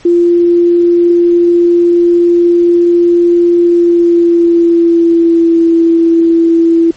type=tone with pitch glide; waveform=sine; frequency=345.9 to 332.8 Hz; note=F4 to E4; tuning=-17 to +17 cents; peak=-4 dBFS; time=0.05-6.91 s; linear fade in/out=5 ms; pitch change=-66 cents; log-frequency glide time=3.61-5.62 s; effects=pink hiss -40 dBFS RMS until 6.96 s + MP3 32 kbps